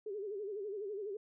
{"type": "tone with vibrato", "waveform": "sine", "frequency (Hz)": 408.1, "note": "G#4", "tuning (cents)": -30, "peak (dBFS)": -38, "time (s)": [0.06, 1.17], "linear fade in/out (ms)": 5, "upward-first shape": "sine", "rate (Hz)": 12, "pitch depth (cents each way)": 110, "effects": []}